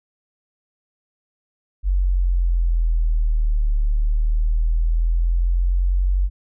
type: exponential two-way sweep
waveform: sine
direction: down then up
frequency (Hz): 47.09 to 36.71 to 47.09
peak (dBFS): -15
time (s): 1.83-6.3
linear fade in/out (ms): 50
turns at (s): 3.77
effects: none

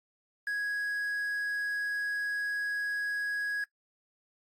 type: tone with quantisation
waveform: triangle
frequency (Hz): 1661.2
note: G#6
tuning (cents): 0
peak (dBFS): -28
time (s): 0.47-3.64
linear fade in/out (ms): 2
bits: 9
effects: noise-tail reverb RT60 0.1 s tail -21 dB re dry + AAC 48 kbps

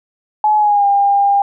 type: tone with pitch glide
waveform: sine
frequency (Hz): 850 to 802.3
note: G#5 to G5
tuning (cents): +40 to +40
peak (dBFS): -9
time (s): 0.44-1.42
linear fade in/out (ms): 2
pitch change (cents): -100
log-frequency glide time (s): 0.57-0.86
effects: none

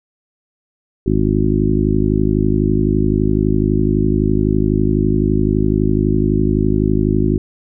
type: harmonic tone with a mistuned harmonic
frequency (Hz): 51.91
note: G#1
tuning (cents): 0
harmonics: 1 / 2 / 3 / 4 / 5 / 6 / 7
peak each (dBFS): -20 / -20 / -20 / -20 / -20 / -20 / -20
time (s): 1.06-7.38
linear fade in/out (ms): 5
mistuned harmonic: 1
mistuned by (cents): -29
effects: none

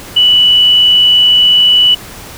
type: tone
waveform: sine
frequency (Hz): 2960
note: F#7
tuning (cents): 0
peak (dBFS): -4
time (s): 0.16-1.95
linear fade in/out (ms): 10
effects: pink hiss -30 dBFS RMS until 2.37 s

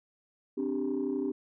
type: chord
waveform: sine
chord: C suspended second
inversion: none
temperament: equal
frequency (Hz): 261.6 / 293.7 / 392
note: C4 / D4 / G4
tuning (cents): 0 / 0 / 0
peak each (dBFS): -32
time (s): 0.57-1.32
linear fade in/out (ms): 10
effects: tanh soft clip ceiling -23 dBFS

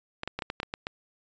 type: clicks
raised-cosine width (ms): 0.3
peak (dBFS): -16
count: 9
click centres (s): 0.234 / 0.276 / 0.39 / 0.422 / 0.501 / 0.601 / 0.631 / 0.739 / 0.869
effects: resampled to 16000 Hz

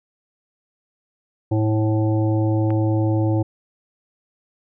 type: harmonic tone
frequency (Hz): 108.7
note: A2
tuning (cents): -21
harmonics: 1 / 3 / 5 / 7 / 8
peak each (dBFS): -18 / -21 / -28 / -33 / -36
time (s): 1.51-3.43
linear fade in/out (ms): 10
type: click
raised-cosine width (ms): 0.5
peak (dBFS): -20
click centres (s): 2.705
effects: none

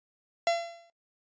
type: tone with exponential decay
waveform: 45% pulse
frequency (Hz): 680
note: F5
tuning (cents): -46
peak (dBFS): -21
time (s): 0.47-0.9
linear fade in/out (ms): 1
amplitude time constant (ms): 92
effects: noise-tail reverb RT60 0.1 s tail -20 dB re dry + resampled to 16000 Hz

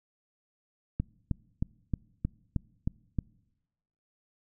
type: click train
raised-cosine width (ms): 5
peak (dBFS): -16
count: 8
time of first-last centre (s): 1-3.188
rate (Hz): 3.2
effects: noise-tail reverb RT60 1.0 s tail -25 dB re dry

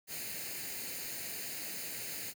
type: noise with comb filter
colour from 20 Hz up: white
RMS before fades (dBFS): -41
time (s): 0.07-2.34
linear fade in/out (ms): 50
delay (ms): 0.44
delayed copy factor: +0.65
effects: high-pass 100 Hz 12 dB/octave

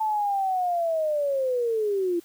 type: linear sweep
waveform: sine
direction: down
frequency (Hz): 880 to 335.9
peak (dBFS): -22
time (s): 0-2.2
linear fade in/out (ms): 10
effects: white hiss -55 dBFS RMS until 2.24 s

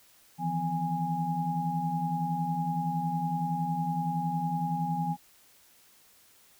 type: tone cluster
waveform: sine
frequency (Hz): 158.7 / 169.5 / 250.5 / 825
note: D#3 / E3 / B3 / G#5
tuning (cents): +35 / +49 / +25 / -12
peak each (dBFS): -36 / -31 / -39 / -31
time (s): 0.38-5.17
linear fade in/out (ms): 50
effects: white hiss -60 dBFS RMS until 6.59 s

